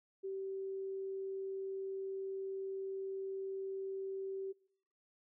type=tone; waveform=sine; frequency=386.4 Hz; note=G4; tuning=25 cents flat; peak=-38 dBFS; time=0.23-4.53 s; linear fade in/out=20 ms; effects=noise-tail reverb RT60 0.8 s tail -25 dB re dry